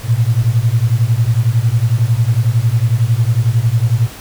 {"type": "beating tone pair", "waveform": "sine", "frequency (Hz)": [110.5, 121.5], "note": ["A2", "B2"], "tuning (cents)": [8, -28], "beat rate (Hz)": 11, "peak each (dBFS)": -13, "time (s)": [0.03, 4.1], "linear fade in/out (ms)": 50, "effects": ["pink hiss -33 dBFS RMS until 4.2 s"]}